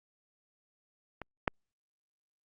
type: clicks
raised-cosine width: 0.5 ms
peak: -25 / -11 dBFS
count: 2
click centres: 1.217 / 1.478 s
effects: Opus 48 kbps